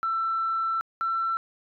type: tone pair in turn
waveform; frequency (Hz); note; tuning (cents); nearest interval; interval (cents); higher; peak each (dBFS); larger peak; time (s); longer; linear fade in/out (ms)
sine; 1336 / 1343.1; E6 / E6; +23 / +32; unison; 9; second; -23 / -23; neither; 0.03-0.81 / 1.01-1.37; first; 0
effects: tanh soft clip ceiling -19 dBFS